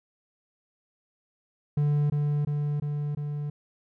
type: tone with echo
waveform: triangle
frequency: 146.83 Hz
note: D3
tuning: in tune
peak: -19 dBFS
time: 1.77-2.1 s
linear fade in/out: 5 ms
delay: 350 ms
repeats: 4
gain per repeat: -2 dB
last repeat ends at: 3.5 s
effects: none